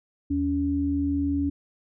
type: tone pair together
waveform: sine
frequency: 79.44 / 282.1 Hz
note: D#2 / C#4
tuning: +37 / +30 cents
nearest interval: octave + minor seventh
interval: 2193 cents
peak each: -29 / -23 dBFS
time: 0.3-1.5 s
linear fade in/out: 10 ms
effects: none